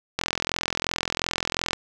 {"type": "click train", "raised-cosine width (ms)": 0.2, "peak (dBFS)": -6, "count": 67, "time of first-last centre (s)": [0.19, 1.732], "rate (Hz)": 42.8, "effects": []}